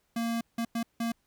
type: tone bursts at uneven times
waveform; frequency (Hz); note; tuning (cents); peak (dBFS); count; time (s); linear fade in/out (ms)
square; 231.2; A#3; -14; -29; 4; 0.16-0.41 / 0.58-0.65 / 0.75-0.83 / 1-1.12; 5
effects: pink hiss -73 dBFS RMS until 1.26 s